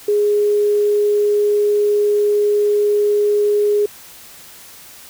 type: tone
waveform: sine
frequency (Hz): 414.6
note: G#4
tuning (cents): -3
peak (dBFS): -12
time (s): 0.08-3.86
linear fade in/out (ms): 5
effects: white hiss -40 dBFS RMS until 5.09 s